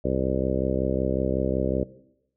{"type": "harmonic tone", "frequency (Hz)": 65.41, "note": "C2", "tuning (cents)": 0, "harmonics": [1, 2, 3, 4, 5, 6, 7, 8, 9], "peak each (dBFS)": [-31, -31, -31, -31, -31, -31, -31, -31, -31], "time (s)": [0.04, 1.84], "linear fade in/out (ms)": 10, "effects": ["noise-tail reverb RT60 0.8 s tail -18 dB re dry"]}